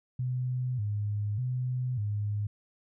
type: tone with vibrato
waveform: sine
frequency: 114.5 Hz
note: A#2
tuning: 31 cents flat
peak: -28 dBFS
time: 0.19-2.47 s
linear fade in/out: 5 ms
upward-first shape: square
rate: 0.84 Hz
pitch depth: 170 cents each way
effects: none